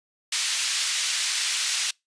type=band-pass noise; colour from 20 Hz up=white; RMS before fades=-26 dBFS; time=0.32-1.91 s; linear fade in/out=5 ms; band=2200 to 6200 Hz; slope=12 dB/octave; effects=noise-tail reverb RT60 0.2 s tail -26 dB re dry + resampled to 22050 Hz